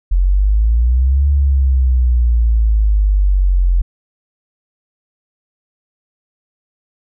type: exponential two-way sweep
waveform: sine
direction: up then down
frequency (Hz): 43.26 to 71.6 to 43.26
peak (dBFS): -9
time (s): 0.11-3.82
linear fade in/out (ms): 10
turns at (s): 1.28
effects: none